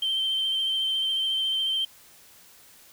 sine tone with vibrato, 3121 Hz, G7, 8 cents flat, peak -22 dBFS, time 0.02-1.85 s, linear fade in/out 5 ms, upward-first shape sine, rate 14 Hz, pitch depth 21 cents each way, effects tanh soft clip ceiling -20 dBFS + white hiss -53 dBFS RMS until 2.92 s

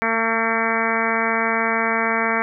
harmonic tone, 226.3 Hz, A3, 49 cents sharp, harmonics 1 / 2 / 3 / 4 / 5 / 6 / 7 / 8 / 9 / 10, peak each -27 / -27 / -27 / -27 / -27 / -27 / -27 / -27 / -27 / -27 dBFS, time 0.02-2.42 s, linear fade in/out 0 ms, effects none

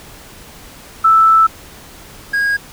sine / triangle tone pair in turn, 1318.5 / 1637.9 Hz, E6 / G#6, 0 / -24 cents, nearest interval major third, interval 376 cents, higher second, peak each -6 / -11 dBFS, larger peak first, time 1.04-1.47 / 2.33-2.57 s, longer first, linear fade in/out 10 ms, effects pink hiss -38 dBFS RMS until 2.72 s

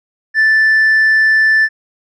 triangle tone with tanh clipping, 1760 Hz, A6, in tune, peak -8 dBFS, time 0.34-1.69 s, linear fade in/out 50 ms, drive 6 dB, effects none

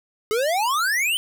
square exponential sweep, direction up, 415.3 to 3129 Hz, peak -20 dBFS, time 0.31-1.17 s, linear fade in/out 0 ms, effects none

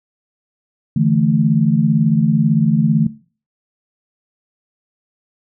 sine chord, D suspended second, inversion none, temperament equal, 146.83 / 164.81 / 220 Hz, D3 / E3 / A3, 0 / 0 / 0 cents, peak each -16 dBFS, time 0.96-3.07 s, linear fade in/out 5 ms, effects noise-tail reverb RT60 0.4 s tail -18 dB re dry

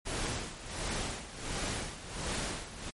pink noise with tremolo, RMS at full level -34 dBFS, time 0.05-2.91 s, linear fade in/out 20 ms, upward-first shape sine, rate 1.4 Hz, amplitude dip 75%, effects MP3 48 kbps

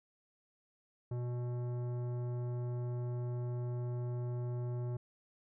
triangle tone with tanh clipping, 122.1 Hz, B2, 19 cents flat, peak -37 dBFS, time 1.11-4.97 s, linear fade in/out 5 ms, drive 18 dB, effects none

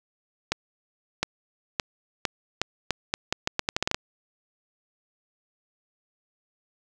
accelerating click train, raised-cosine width 0.2 ms, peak -6 dBFS, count 16, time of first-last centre 0.52-3.945 s, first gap 710 ms, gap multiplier 0.8, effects none

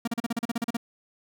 45% pulse tone bursts, 233.1 Hz, A#3, in tune, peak -25 dBFS, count 12, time 0.05-0.769 s, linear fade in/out 5 ms, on 26 ms, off 37 ms, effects none

